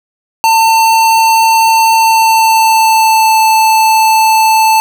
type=tone with pitch glide; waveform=square; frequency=898 to 881.6 Hz; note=A5 to A5; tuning=+35 to +3 cents; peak=-6 dBFS; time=0.44-4.8 s; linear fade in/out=0 ms; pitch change=-32 cents; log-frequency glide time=1.95-3.38 s; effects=none